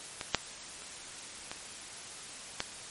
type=clicks; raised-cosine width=0.2 ms; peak=-17 / -6 / -29 / -19 / -13 dBFS; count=5; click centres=0.212 / 0.347 / 0.821 / 1.515 / 2.604 s; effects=white hiss -45 dBFS RMS until 2.9 s + MP3 48 kbps